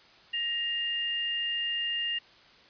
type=tone pair together; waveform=sine; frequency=1880 / 2814 Hz; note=A#6 / F7; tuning=+14 / +12 cents; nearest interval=perfect fifth; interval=698 cents; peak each=-35 / -29 dBFS; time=0.33-2.19 s; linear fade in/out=10 ms; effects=white hiss -56 dBFS RMS until 2.69 s + resampled to 11025 Hz